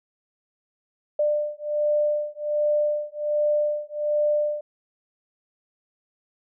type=beating tone pair; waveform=sine; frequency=595 / 596.3 Hz; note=D5 / D5; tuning=+22 / +26 cents; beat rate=1.3 Hz; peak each=-24 dBFS; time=1.19-4.61 s; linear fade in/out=5 ms; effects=none